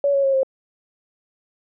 sine tone with pitch steps, 565 / 553.7 / 542.6 / 531.8 Hz, C#5 / C#5 / C#5 / C5, +33 / -2 / -37 / +28 cents, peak -15 dBFS, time 0.04-0.432 s, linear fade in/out 2 ms, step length 98 ms, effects none

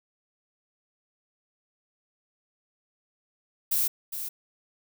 violet noise with echo, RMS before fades -25 dBFS, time 3.71-3.88 s, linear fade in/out 10 ms, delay 410 ms, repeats 1, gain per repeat -9 dB, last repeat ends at 4.29 s, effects none

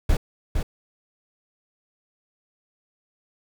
brown noise with echo, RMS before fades -18 dBFS, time 0.09-0.17 s, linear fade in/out 5 ms, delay 460 ms, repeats 1, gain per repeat -5 dB, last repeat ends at 0.63 s, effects none

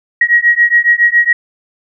sine beating tone pair, 1895 / 1902.2 Hz, A#6 / A#6, +28 / +35 cents, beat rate 7.2 Hz, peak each -10 dBFS, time 0.21-1.33 s, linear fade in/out 5 ms, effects none

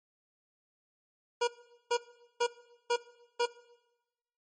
25% pulse tone bursts, 478.4 Hz, A#4, 45 cents sharp, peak -22 dBFS, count 5, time 1.41-3.46 s, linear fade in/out 10 ms, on 66 ms, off 430 ms, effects noise-tail reverb RT60 1.0 s tail -19 dB re dry + MP3 32 kbps

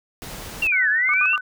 pink noise, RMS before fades -35 dBFS, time 0.22-0.67 s, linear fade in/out 0 ms
sine linear two-way sweep, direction down then up, 2794 to 1647 to 2794 Hz, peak -17 dBFS, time 0.62-1.36 s, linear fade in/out 5 ms, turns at 0.89 s
sine tone with tremolo, 1500 Hz, F#6, 23 cents sharp, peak -20 dBFS, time 0.72-1.41 s, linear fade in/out 5 ms, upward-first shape triangle, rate 2.5 Hz, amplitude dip 70%
sine tone bursts, 1203 Hz, D6, 41 cents sharp, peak -23 dBFS, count 3, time 1.09-1.378 s, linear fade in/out 0 ms, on 46 ms, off 75 ms
effects none

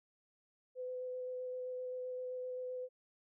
sine tone with vibrato, 505 Hz, B4, 39 cents sharp, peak -39 dBFS, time 0.75-2.89 s, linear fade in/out 50 ms, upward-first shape square, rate 7.7 Hz, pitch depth 8 cents each way, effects none

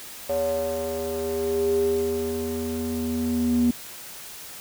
square tone with band-pass filter sweep, 80.6 Hz, E2, 38 cents flat, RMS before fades -25 dBFS, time 0.29-3.71 s, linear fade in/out 5 ms, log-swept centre 580 to 250 Hz, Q 8.4, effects white hiss -40 dBFS RMS until 4.6 s

